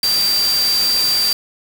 sine tone in noise, 4699 Hz, D8, in tune, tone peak -14 dBFS, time 0.03-1.33 s, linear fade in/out 2 ms, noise white, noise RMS -23 dBFS, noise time 0.03-1.33 s, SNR +6 dB, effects none

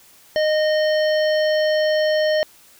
harmonic tone with a mistuned harmonic, 616 Hz, D#5, 17 cents flat, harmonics 1 / 3 / 5 / 7 / 9, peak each -16 / -26 / -30 / -33 / -35 dBFS, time 0.36-2.43 s, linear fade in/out 0 ms, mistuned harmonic 9, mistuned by -24 cents, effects white hiss -50 dBFS RMS until 2.79 s

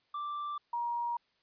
triangle / sine tone pair in turn, 1174.7 / 948 Hz, D6 / A#5, 0 / +29 cents, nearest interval major third, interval 371 cents, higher first, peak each -33 / -31 dBFS, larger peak second, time 0.14-0.58 / 0.73-1.17 s, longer neither, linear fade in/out 5 ms, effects white hiss -73 dBFS RMS until 1.42 s + resampled to 11025 Hz

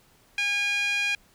5% pulse tone with band-pass filter, 814 Hz, G#5, 35 cents flat, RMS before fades -26 dBFS, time 0.38-1.15 s, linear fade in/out 2 ms, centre 2200 Hz, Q 5.8, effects pink hiss -60 dBFS RMS until 1.34 s

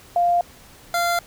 sine / 25% pulse tone pair in turn, 698.5 / 692.1 Hz, F5 / F5, 0 / -16 cents, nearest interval unison, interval 16 cents, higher first, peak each -15 dBFS, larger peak neither, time 0.16-0.41 / 0.94-1.19 s, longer neither, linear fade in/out 2 ms, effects pink hiss -47 dBFS RMS until 1.26 s

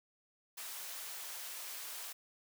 white high-pass noise, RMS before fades -45 dBFS, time 0.57-2.13 s, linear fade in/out 10 ms, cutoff 600 Hz, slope 12 dB/octave, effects none

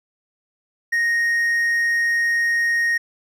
triangle tone, 1864.7 Hz, A#6, in tune, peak -15 dBFS, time 0.92-2.98 s, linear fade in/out 10 ms, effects none

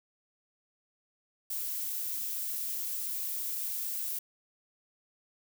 violet noise, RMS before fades -35 dBFS, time 1.5-4.19 s, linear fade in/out 5 ms, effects none

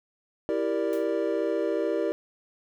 triangle chord, E half-diminished seventh, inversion none, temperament equal, 329.6 / 392 / 466.2 / 587.3 Hz, E4 / G4 / Bb4 / D5, 0 / 0 / 0 / 0 cents, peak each -28 dBFS, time 0.49-2.12 s, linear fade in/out 0 ms
white noise with exponential decay, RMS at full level -43 dBFS, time 0.93-1.11 s, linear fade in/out 0 ms, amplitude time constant 39 ms
effects none

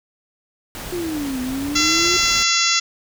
pink noise, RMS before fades -32 dBFS, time 0.75-2.43 s, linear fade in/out 0 ms
sine exponential two-way sweep, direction down then up, 362.6 to 250 to 362.6 Hz, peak -22 dBFS, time 0.92-2.17 s, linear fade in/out 5 ms, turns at 1.41 s
harmonic tone, 679 Hz, F5, 49 cents flat, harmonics 2 / 3 / 4 / 5 / 6 / 7 / 8 / 9 / 10, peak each -24 / -24 / -24 / -24 / -24 / -24 / -24 / -24 / -24 dBFS, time 1.75-2.8 s, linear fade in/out 10 ms
effects none

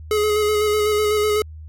square tone with vibrato, 422.4 Hz, G#4, 29 cents sharp, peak -17 dBFS, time 0.11-1.42 s, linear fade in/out 2 ms, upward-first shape square, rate 8 Hz, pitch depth 18 cents each way, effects added 78 Hz sine -34 dBFS peak until 1.68 s

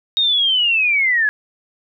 sine linear sweep, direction down, 3753 to 1661.2 Hz, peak -13 dBFS, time 0.17-1.29 s, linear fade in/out 0 ms, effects none

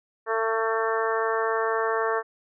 harmonic tone, 223.9 Hz, A3, 30 cents sharp, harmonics 2 / 3 / 4 / 5 / 6 / 7 / 8, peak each -26 / -31 / -32 / -29 / -33 / -34 / -33 dBFS, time 0.26-2.23 s, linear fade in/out 50 ms, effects none

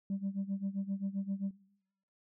sine tone with tremolo, 196 Hz, G3, in tune, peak -29 dBFS, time 0.1-1.51 s, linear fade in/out 2 ms, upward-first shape sine, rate 7.6 Hz, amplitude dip 90%, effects noise-tail reverb RT60 0.9 s tail -23 dB re dry + tanh soft clip ceiling -29 dBFS

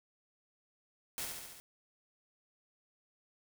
white noise with echo, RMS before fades -39 dBFS, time 1.18-1.25 s, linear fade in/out 0 ms, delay 70 ms, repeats 5, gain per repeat -3 dB, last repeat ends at 1.6 s, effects none

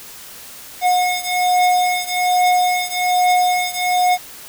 square beating tone pair, 724 / 725.2 Hz, F#5 / F#5, -38 / -35 cents, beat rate 1.2 Hz, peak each -17 / -19 dBFS, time 0.81-4.18 s, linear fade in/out 50 ms, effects white hiss -37 dBFS RMS until 4.48 s

